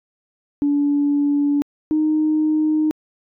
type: tone pair in turn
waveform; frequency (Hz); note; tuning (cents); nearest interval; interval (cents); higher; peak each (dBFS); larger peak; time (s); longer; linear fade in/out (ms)
sine; 287.7 / 308.7; D4 / D#4; -36 / -14; minor second; 122; second; -14; neither; 0.62-1.62 / 1.91-2.91; neither; 0
effects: tanh soft clip ceiling -10 dBFS